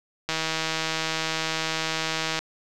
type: click train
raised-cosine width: 0.2 ms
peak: -9 dBFS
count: 337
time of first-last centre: 0.29-2.39 s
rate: 160 Hz
effects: none